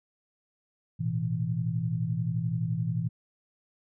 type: chord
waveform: sine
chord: A suspended second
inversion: none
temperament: equal with one note detuned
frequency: 111.92 / 123.47 / 164.81 Hz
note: A2 / B2 / E3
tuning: +30 / 0 / 0 cents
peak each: -32 / -31 / -30 dBFS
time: 0.99-3.09 s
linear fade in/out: 20 ms
effects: none